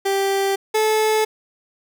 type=tone pair in turn; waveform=30% pulse; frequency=392 / 433.9 Hz; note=G4 / A4; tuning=0 / -24 cents; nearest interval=major second; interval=176 cents; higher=second; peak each=-15 / -13 dBFS; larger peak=second; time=0.05-0.56 / 0.74-1.25 s; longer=neither; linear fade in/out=10 ms; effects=none